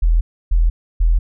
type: tone bursts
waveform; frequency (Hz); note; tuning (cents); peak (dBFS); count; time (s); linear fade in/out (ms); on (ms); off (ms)
sine; 41.24; E1; +2; -10; 3; 0.02-1.19; 10; 190; 300
effects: none